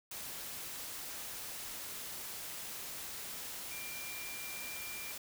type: tone in noise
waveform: sine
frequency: 2376 Hz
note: D7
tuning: 20 cents sharp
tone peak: -46 dBFS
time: 3.71-5.12 s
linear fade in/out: 5 ms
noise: white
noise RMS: -44 dBFS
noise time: 0.11-5.18 s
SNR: -5 dB
effects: none